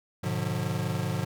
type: chord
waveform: square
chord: G# diminished seventh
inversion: none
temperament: just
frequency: 103.83 / 124.59 / 149.51 / 179.41 Hz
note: G#2 / B2 / D3 / F3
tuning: 0 / +16 / +31 / +47 cents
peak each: -34 dBFS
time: 0.23-1.25 s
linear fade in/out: 10 ms
effects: none